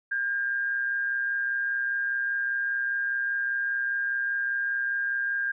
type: tone with amplitude modulation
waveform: sine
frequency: 1607 Hz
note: G6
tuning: 43 cents sharp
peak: -23 dBFS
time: 0.11-5.52 s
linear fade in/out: 10 ms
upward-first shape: sine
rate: 125 Hz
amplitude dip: 45%
effects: none